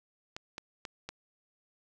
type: clicks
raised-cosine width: 0.2 ms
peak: -22 dBFS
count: 4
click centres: 0.365 / 0.581 / 0.852 / 1.09 s
effects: none